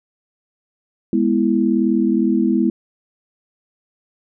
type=chord; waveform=sine; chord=E major; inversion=first; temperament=equal; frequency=207.7 / 246.9 / 329.6 Hz; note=G#3 / B3 / E4; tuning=0 / 0 / 0 cents; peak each=-18 dBFS; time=1.13-2.7 s; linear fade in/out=2 ms; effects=none

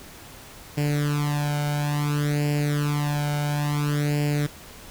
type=tone with flanger; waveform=sawtooth; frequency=146.7 Hz; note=D3; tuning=2 cents flat; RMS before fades=-24 dBFS; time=0.77-4.47 s; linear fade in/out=10 ms; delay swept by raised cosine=0.4 to 1.35 ms; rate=0.58 Hz; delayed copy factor=+0.85; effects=pink hiss -44 dBFS RMS until 4.9 s

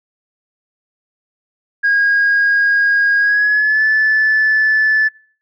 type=tone with pitch glide; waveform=sine; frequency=1635 to 1742.3 Hz; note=G#6 to A6; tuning=-28 to -17 cents; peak=-9 dBFS; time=1.83-5.09 s; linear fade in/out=20 ms; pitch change=+111 cents; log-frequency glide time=3.18-3.83 s; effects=noise-tail reverb RT60 0.5 s tail -23 dB re dry + tanh soft clip ceiling -7 dBFS

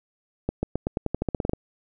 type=accelerating click train; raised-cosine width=2 ms; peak=-11 dBFS; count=14; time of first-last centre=0.49-1.534 s; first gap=140 ms; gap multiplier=0.9; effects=none

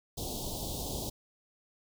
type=band-stop noise; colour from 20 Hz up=pink; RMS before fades=-37 dBFS; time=0.17-1.1 s; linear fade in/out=10 ms; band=890 to 3300 Hz; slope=48 dB/octave; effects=none

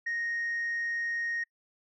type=tone; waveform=sine; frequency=1864.7 Hz; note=A#6; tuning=in tune; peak=-28 dBFS; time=0.06-1.44 s; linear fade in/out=10 ms; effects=noise-tail reverb RT60 0.1 s tail -26 dB re dry + tanh soft clip ceiling -27 dBFS

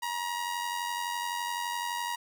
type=tone with amplitude modulation; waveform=sawtooth; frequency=952 Hz; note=A#5; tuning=36 cents sharp; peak=-25 dBFS; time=0.02-2.16 s; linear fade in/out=10 ms; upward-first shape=sine; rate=91.8 Hz; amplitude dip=55%; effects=none

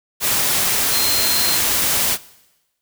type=tone in noise; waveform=sine; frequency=4166 Hz; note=C8; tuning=8 cents flat; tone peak=-21 dBFS; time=0.9-1.6 s; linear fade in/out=50 ms; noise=white; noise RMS=-18 dBFS; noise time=0.2-2.18 s; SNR=-6 dB; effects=noise-tail reverb RT60 1.0 s tail -20 dB re dry

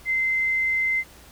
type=tone; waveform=sine; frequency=2072 Hz; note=C7; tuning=17 cents flat; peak=-20 dBFS; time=0.05-1.04 s; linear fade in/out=50 ms; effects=added 60 Hz sine -51 dBFS peak until 1.31 s + pink hiss -49 dBFS RMS until 1.31 s

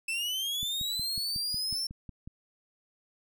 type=linear sweep; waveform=40% pulse; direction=up; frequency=2624 to 5440 Hz; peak=-29 dBFS; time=0.08-1.87 s; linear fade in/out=5 ms
type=click train; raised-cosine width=5 ms; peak=-30 dBFS; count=10; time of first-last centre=0.63-2.275 s; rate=5.47 Hz
effects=none

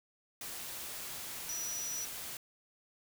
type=tone in noise; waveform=sine; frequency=5860 Hz; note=F#8; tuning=18 cents flat; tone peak=-37 dBFS; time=1.49-2.05 s; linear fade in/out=2 ms; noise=white; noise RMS=-43 dBFS; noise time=0.41-2.37 s; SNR=+3 dB; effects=none

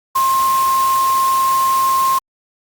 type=tone in noise; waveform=sine; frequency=1062 Hz; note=C6; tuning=25 cents sharp; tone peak=-12 dBFS; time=0.15-2.19 s; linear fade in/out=10 ms; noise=white; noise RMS=-26 dBFS; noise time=0.15-2.19 s; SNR=+11 dB; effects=Opus 48 kbps

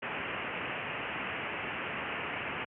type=low-pass noise; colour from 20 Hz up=white; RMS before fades=-37 dBFS; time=0.02-2.65 s; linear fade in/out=10 ms; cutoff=2900 Hz; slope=96 dB/octave; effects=high-pass 100 Hz 12 dB/octave

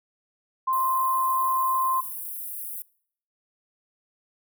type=tone; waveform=sine; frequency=1046.5 Hz; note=C6; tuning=in tune; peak=-21 dBFS; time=0.67-2.01 s; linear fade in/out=10 ms
type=high-pass noise; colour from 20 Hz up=white; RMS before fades=-35 dBFS; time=0.73-2.82 s; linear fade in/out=0 ms; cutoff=10000 Hz; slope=48 dB/octave
effects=noise-tail reverb RT60 0.6 s tail -23 dB re dry

